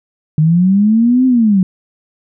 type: linear two-way sweep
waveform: sine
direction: up then down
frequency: 150.2 to 261.6 to 180.7 Hz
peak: -7 dBFS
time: 0.38-1.63 s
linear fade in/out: 2 ms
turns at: 1.26 s
effects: none